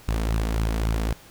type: tone with flanger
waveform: sawtooth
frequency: 55 Hz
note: A1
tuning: in tune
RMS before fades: -24 dBFS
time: 0.08-1.13 s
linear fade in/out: 5 ms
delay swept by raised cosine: 0.71 to 4.51 ms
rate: 3.7 Hz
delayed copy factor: +0.5
effects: pink hiss -49 dBFS RMS until 1.3 s